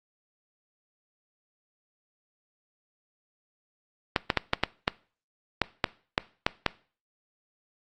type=clicks; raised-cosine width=0.3 ms; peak=-5 dBFS; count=11; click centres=4.162 / 4.302 / 4.373 / 4.534 / 4.636 / 4.879 / 5.617 / 5.842 / 6.179 / 6.465 / 6.663 s; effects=noise-tail reverb RT60 0.4 s tail -20 dB re dry + Opus 32 kbps